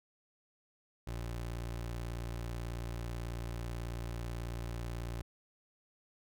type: tone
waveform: 25% pulse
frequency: 58.27 Hz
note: A#1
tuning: in tune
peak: -34 dBFS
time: 1.07-5.22 s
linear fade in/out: 5 ms
effects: none